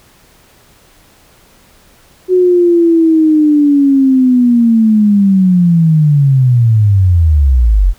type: linear sweep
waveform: sine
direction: down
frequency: 370 to 41.2 Hz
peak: -5 dBFS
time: 2.28-7.94 s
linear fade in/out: 50 ms
effects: pink hiss -46 dBFS RMS until 7.98 s